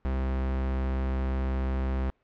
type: tone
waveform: 45% pulse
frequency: 65.6 Hz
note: C2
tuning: 5 cents sharp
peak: -26 dBFS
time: 0.05-2.1 s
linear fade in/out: 0 ms
effects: pink hiss -70 dBFS RMS until 2.23 s + low-pass 2000 Hz 12 dB/octave